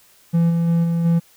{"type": "tone with level steps", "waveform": "triangle", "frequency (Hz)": 168.2, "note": "E3", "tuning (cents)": 35, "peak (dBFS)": [-11, -14, -12, -15, -11], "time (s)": [0.33, 1.2], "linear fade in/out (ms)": 20, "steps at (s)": [0.49, 0.67, 0.83, 1.04], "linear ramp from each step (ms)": 20, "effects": ["white hiss -53 dBFS RMS until 1.36 s"]}